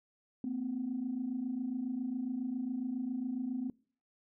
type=tone pair together; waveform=sine; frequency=231.1 / 258.4 Hz; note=A#3 / C4; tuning=-15 / -21 cents; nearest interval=major second; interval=194 cents; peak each=-38 / -34 dBFS; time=0.44-3.7 s; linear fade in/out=2 ms; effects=noise-tail reverb RT60 0.5 s tail -26 dB re dry + tanh soft clip ceiling -27 dBFS